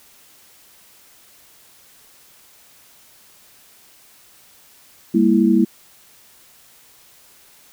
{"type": "chord", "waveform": "sine", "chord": "E diminished", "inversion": "first", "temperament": "equal with one note detuned", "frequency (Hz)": [200.7, 233.1, 329.6], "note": ["G3", "Bb3", "E4"], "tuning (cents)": [41, 0, 0], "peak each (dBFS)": -16, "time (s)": [5.14, 5.65], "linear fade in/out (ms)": 10, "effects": ["white hiss -50 dBFS RMS until 7.72 s"]}